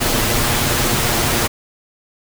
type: noise with comb filter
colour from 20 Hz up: pink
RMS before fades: -17 dBFS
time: 0-1.48 s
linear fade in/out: 20 ms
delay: 8.5 ms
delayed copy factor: +0.5
effects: none